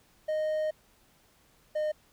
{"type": "tone pair in turn", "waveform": "triangle", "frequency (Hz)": [619, 611.2], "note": ["D#5", "D#5"], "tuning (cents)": [-9, -31], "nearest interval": "unison", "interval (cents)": 22, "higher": "first", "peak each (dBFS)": -25, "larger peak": "neither", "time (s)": [[0.28, 0.71], [1.75, 1.92]], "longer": "first", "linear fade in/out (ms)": 10, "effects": ["pink hiss -64 dBFS RMS until 2.12 s"]}